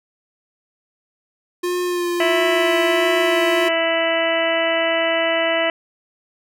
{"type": "tone with vibrato", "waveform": "square", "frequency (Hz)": 353.4, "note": "F4", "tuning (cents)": 21, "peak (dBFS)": -20, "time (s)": [1.63, 3.69], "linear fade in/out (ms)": 10, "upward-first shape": "sine", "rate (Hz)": 1.5, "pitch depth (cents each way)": 22}
{"type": "harmonic tone", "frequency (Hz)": 329.9, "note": "E4", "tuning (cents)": 1, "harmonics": [1, 2, 3, 4, 5, 6, 7, 8, 9], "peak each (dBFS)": [-28, -19, -30, -29, -30, -23, -31, -29, -26], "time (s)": [2.2, 5.7], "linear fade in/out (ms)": 2}
{"effects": []}